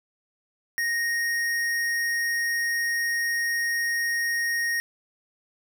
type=tone with hard clipping; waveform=triangle; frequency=1864 Hz; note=A#6; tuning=1 cent flat; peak=-25 dBFS; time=0.78-4.8 s; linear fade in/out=0 ms; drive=18 dB; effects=none